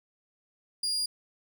35% pulse tone, 4838 Hz, D#8, 49 cents flat, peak -26 dBFS, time 0.83-1.06 s, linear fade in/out 5 ms, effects none

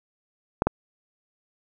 clicks, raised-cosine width 1 ms, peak -6 dBFS, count 2, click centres 0.621 / 0.67 s, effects none

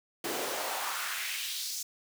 pink noise with high-pass filter sweep, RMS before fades -35 dBFS, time 0.24-1.83 s, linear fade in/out 5 ms, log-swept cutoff 290 to 6100 Hz, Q 1.9, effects none

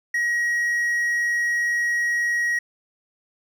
triangle tone, 1899 Hz, A#6, 32 cents sharp, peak -18 dBFS, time 0.14-2.59 s, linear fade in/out 5 ms, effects none

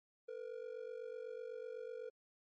triangle ring-modulated tone, 475.1 Hz, A#4, 33 cents sharp, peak -39 dBFS, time 0.28-2.1 s, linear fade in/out 10 ms, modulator 24 Hz, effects MP3 32 kbps

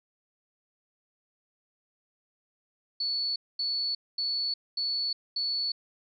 sine tone bursts, 4435 Hz, C#8, in tune, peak -27 dBFS, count 5, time 3-5.72 s, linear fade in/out 5 ms, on 360 ms, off 230 ms, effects none

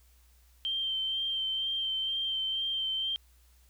sine tone with vibrato, 3136 Hz, G7, in tune, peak -29 dBFS, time 0.65-3.16 s, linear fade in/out 0 ms, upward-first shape sine, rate 2.1 Hz, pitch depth 19 cents each way, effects added 61 Hz sine -59 dBFS peak until 3.69 s + white hiss -67 dBFS RMS until 3.69 s

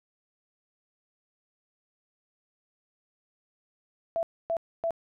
sine tone bursts, 666 Hz, E5, 18 cents sharp, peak -25 dBFS, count 3, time 4.16-4.907 s, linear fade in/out 0 ms, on 69 ms, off 270 ms, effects none

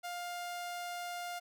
sawtooth tone, 704 Hz, F5, 14 cents sharp, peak -35 dBFS, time 0.03-1.4 s, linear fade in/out 20 ms, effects none

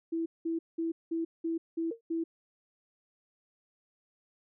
sine tone bursts, 329.6 Hz, E4, in tune, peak -29 dBFS, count 7, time 0.12-2.24 s, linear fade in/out 10 ms, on 140 ms, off 190 ms
sine tone with exponential decay, 460 Hz, A#4, 23 cents flat, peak -31 dBFS, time 1.91-2.01 s, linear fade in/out 5 ms, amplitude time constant 20 ms
effects none

